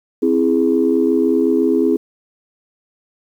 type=chord; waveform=sine; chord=C augmented; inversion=none; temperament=equal; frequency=261.6 / 329.6 / 415.3 Hz; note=C4 / E4 / G#4; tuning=0 / 0 / 0 cents; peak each=-16 dBFS; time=0.22-1.97 s; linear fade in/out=10 ms; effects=tanh soft clip ceiling -3 dBFS + 8-bit